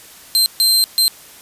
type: tone bursts at uneven times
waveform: sawtooth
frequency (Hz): 4136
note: C8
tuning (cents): -21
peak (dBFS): -8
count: 3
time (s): 0.35-0.46 / 0.6-0.84 / 0.98-1.08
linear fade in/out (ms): 0
effects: white hiss -41 dBFS RMS until 1.41 s + resampled to 32000 Hz